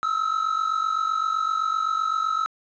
triangle tone pair together, 1285 / 1332.8 Hz, E6 / E6, -45 / +19 cents, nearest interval minor second, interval 64 cents, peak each -22 / -24 dBFS, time 0.03-2.46 s, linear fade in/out 0 ms, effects resampled to 16000 Hz + 9-bit

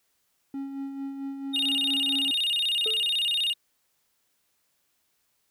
triangle tone with tremolo, 274.2 Hz, C#4, 19 cents flat, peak -28 dBFS, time 0.54-2.31 s, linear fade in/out 2 ms, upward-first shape sine, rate 4.5 Hz, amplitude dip 45%
triangle tone with vibrato, 3245 Hz, G#7, 41 cents flat, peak -22 dBFS, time 1.53-3.54 s, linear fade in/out 20 ms, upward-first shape square, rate 16 Hz, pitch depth 230 cents each way
triangle tone with exponential decay, 436.4 Hz, A4, 14 cents flat, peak -27 dBFS, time 2.86-3.12 s, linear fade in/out 1 ms, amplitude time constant 55 ms
effects white hiss -72 dBFS RMS until 5.5 s

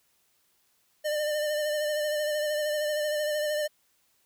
square tone with vibrato, 601 Hz, D5, 40 cents sharp, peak -27 dBFS, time 1.04-3.68 s, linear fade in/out 20 ms, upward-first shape sine, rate 13 Hz, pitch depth 29 cents each way, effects white hiss -69 dBFS RMS until 4.25 s

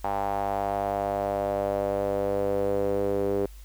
sawtooth tone with band-pass filter sweep, 99.7 Hz, G2, 30 cents sharp, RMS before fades -27 dBFS, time 0.04-3.46 s, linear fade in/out 5 ms, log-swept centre 810 to 430 Hz, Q 4.7, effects added 50 Hz sine -42 dBFS peak until 3.64 s + white hiss -56 dBFS RMS until 3.64 s

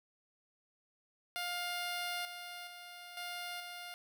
10% pulse tone with level steps, 706 Hz, F5, 19 cents sharp, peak -28 / -36 / -40 / -32 / -36 dBFS, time 1.36-3.94 s, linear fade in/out 0 ms, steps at 2.25 / 2.67 / 3.17 / 3.6 s, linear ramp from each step 2 ms, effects none

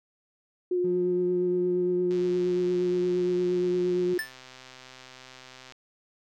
sine tone with vibrato, 358.8 Hz, F4, 47 cents sharp, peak -23 dBFS, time 0.71-4.18 s, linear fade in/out 5 ms, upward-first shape triangle, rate 8.6 Hz, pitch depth 20 cents each way
triangle tone, 178 Hz, F3, 33 cents sharp, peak -31 dBFS, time 0.84-4.14 s, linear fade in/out 5 ms
click train, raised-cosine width 0.2 ms, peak -29 dBFS, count 467, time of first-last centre 2.11-5.722 s, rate 129 Hz
square tone with exponential decay, 1760 Hz, A6, in tune, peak -26 dBFS, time 4.19-4.35 s, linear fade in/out 1 ms, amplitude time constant 34 ms
effects none

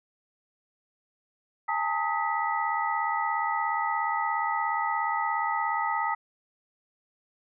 sine tone cluster, 823 / 900 / 1261 / 1965 Hz, G#5 / A5 / D#6 / B6, -16 / +39 / +23 / -9 cents, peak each -32 / -29 / -30 / -33 dBFS, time 1.68-6.15 s, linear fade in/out 10 ms, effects none

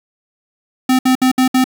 square tone bursts, 257.6 Hz, C4, 27 cents flat, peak -10 dBFS, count 5, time 0.89-1.642 s, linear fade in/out 5 ms, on 100 ms, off 63 ms, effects 7-bit

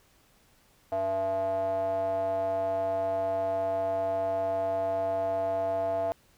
square tone with band-pass filter, 95.9 Hz, G2, 37 cents flat, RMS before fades -29 dBFS, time 0.92-6.12 s, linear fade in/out 0 ms, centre 690 Hz, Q 9, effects pink hiss -63 dBFS RMS until 6.37 s

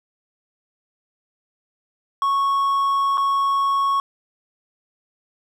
triangle tone with dropouts, 1105 Hz, C#6, 6 cents flat, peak -15 dBFS, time 2.22-4 s, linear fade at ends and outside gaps 1 ms, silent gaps 3.173-3.179 s, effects none

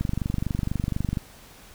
click train, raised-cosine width 5 ms, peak -13 dBFS, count 29, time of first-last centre 0.01-1.172 s, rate 24.1 Hz, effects pink hiss -49 dBFS RMS until 1.74 s

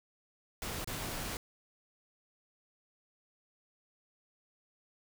pink noise with dropouts, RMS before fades -39 dBFS, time 0.62-1.37 s, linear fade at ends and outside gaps 1 ms, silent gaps 0.845-0.874 s, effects none

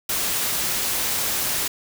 white noise with amplitude modulation, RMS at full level -22 dBFS, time 0.09-1.68 s, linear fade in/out 5 ms, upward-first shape sine, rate 234 Hz, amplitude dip 40%, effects none

